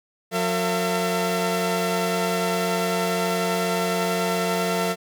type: tone cluster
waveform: sawtooth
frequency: 180.3 / 452.7 / 674 Hz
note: F#3 / A4 / E5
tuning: -45 / +49 / +38 cents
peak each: -22 dBFS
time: 0.31-4.96 s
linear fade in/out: 50 ms
effects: none